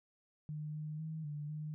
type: tone with pitch steps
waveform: sine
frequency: 151.7 / 152.9 / 158.3 / 148 / 152.6 Hz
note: D#3 / D#3 / D#3 / D3 / D#3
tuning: -44 / -30 / +30 / +14 / -33 cents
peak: -39 dBFS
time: 0.49-1.74 s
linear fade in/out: 0 ms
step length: 250 ms
effects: none